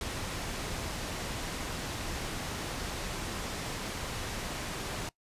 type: low-pass noise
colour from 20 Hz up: pink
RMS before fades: -37 dBFS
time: 0.01-5.09 s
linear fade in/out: 2 ms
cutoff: 8800 Hz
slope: 12 dB/octave
effects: noise-tail reverb RT60 0.1 s tail -21 dB re dry + resampled to 32000 Hz